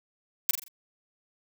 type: noise with echo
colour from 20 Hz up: blue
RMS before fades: -22 dBFS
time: 0.49-0.51 s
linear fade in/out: 2 ms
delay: 43 ms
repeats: 4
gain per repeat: -7 dB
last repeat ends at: 0.682 s
effects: none